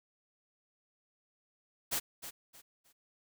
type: noise with echo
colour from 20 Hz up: white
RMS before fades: -33 dBFS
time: 1.91-2 s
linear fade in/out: 20 ms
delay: 310 ms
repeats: 3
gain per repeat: -11 dB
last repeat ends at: 2.93 s
effects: none